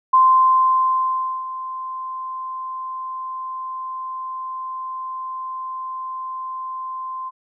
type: tone with ADSR envelope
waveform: sine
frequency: 1040 Hz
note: C6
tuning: 11 cents flat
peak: -9 dBFS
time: 0.13-7.31 s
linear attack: 9 ms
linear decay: 1300 ms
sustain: -17 dB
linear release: 32 ms
effects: none